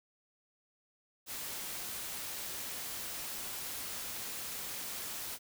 white noise, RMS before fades -41 dBFS, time 1.26-5.39 s, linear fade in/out 50 ms, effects none

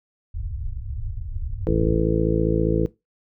pink low-pass noise, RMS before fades -29 dBFS, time 0.34-2.01 s, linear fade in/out 10 ms, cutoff 110 Hz, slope 48 dB/octave
harmonic tone, 55 Hz, A1, in tune, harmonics 1 / 2 / 3 / 4 / 5 / 6 / 7 / 8 / 9, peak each -25 / -27 / -25 / -31 / -33 / -24 / -34 / -24 / -27 dBFS, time 1.67-2.86 s, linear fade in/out 0 ms
effects noise-tail reverb RT60 0.2 s tail -19 dB re dry

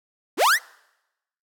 45% pulse linear sweep, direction up, 207.8 to 2118 Hz, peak -15 dBFS, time 0.37-0.59 s, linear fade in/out 50 ms, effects noise-tail reverb RT60 0.9 s tail -25 dB re dry

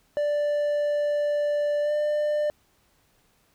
triangle tone with pitch glide, 587.3 to 596.9 Hz, D5 to D5, 0 to +28 cents, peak -20 dBFS, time 0.17-2.5 s, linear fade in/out 0 ms, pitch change +28 cents, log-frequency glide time 1.82-1.92 s, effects pink hiss -65 dBFS RMS until 3.54 s

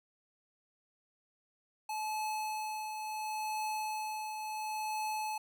square tone with tremolo, 861 Hz, A5, 38 cents flat, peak -34 dBFS, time 1.89-5.38 s, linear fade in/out 5 ms, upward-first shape triangle, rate 0.71 Hz, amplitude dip 45%, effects none

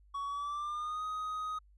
triangle tone with pitch glide, 1123 to 1253.3 Hz, C#6 to D#6, +22 to +12 cents, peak -33 dBFS, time 0.14-1.59 s, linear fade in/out 10 ms, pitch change +190 cents, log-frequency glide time 0.25-1.04 s, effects added 50 Hz sine -59 dBFS peak until 1.77 s + resampled to 24000 Hz

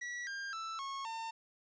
45% pulse tone with pitch steps, 1938 / 1601.7 / 1323.7 / 1094 / 904.1 Hz, B6 / G6 / E6 / C#6 / A5, -33 / +37 / +7 / -23 / +47 cents, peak -39 dBFS, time 0.01-1.31 s, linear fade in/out 10 ms, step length 260 ms, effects resampled to 16000 Hz + 12-bit

